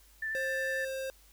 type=tone with vibrato; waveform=sine; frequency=1766 Hz; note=A6; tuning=6 cents sharp; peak=-32 dBFS; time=0.22-0.85 s; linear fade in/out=5 ms; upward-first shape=square; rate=11 Hz; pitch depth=10 cents each way
type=tone; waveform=square; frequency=531 Hz; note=C5; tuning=25 cents sharp; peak=-35 dBFS; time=0.35-1.1 s; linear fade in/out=0 ms
effects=added 50 Hz sine -60 dBFS peak until 1.32 s + white hiss -62 dBFS RMS until 1.32 s